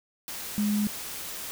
sine tone in noise, 208.5 Hz, G#3, 7 cents sharp, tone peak -23 dBFS, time 0.58-0.87 s, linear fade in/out 0 ms, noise white, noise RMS -37 dBFS, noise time 0.28-1.51 s, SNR +11 dB, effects none

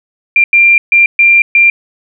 sine tone bursts at uneven times, 2380 Hz, D7, 22 cents sharp, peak -3 dBFS, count 5, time 0.36-0.44 / 0.53-0.78 / 0.92-1.06 / 1.19-1.42 / 1.55-1.7 s, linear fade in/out 2 ms, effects none

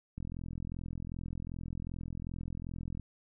click train, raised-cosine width 5 ms, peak -28 dBFS, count 121, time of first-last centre 0.18-2.997 s, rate 42.6 Hz, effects none

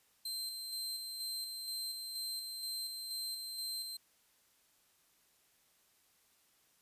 sawtooth tone with tremolo, 4124 Hz, C8, 26 cents flat, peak -35 dBFS, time 0.25-3.97 s, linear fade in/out 5 ms, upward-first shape square, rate 2.1 Hz, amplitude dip 35%, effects white hiss -71 dBFS RMS until 6.81 s + resampled to 32000 Hz

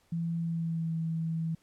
sine tone with pitch glide, 167.3 to 162.91 Hz, E3 to E3, +26 to -20 cents, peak -29 dBFS, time 0.12-1.55 s, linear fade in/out 5 ms, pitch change -46 cents, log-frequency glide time 0.38-0.94 s, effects pink hiss -68 dBFS RMS until 1.62 s + low-pass 12000 Hz 12 dB/octave

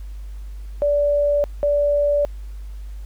sine tone pair in turn, 580 / 580 Hz, D5 / D5, -22 / -22 cents, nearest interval unison, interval 0 cents, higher neither, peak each -15 dBFS, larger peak neither, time 0.82-1.44 / 1.63-2.25 s, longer neither, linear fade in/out 0 ms, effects added 50 Hz sine -30 dBFS peak until 3.05 s + pink hiss -55 dBFS RMS until 3.05 s

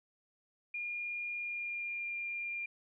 sine tone with pitch glide, 2419 to 2397 Hz, D#7 to D7, -49 to +35 cents, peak -36 dBFS, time 0.74-2.66 s, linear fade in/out 5 ms, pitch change -16 cents, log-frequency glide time 1.37-2.03 s, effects none

